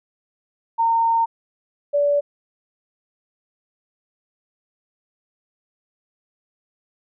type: tone pair in turn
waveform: sine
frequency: 916 / 577 Hz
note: A#5 / D5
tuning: -31 / -31 cents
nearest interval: minor sixth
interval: 800 cents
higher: first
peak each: -15 dBFS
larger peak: neither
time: 0.78-1.26 / 1.93-2.21 s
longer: first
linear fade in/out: 20 ms
effects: none